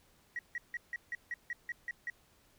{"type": "tone bursts", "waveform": "sine", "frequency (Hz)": 1912, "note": "A#6", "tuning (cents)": 43, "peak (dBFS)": -34, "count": 10, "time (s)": [0.36, 2.1], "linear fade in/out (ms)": 2, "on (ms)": 30, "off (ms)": 160, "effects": ["tanh soft clip ceiling -30 dBFS", "pink hiss -67 dBFS RMS until 2.58 s"]}